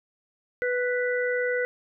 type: harmonic tone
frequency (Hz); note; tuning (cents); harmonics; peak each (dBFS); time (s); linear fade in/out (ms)
493.9; B4; 0; 1 / 3 / 4; -25 / -30 / -31; 0.62-1.65; 0
effects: none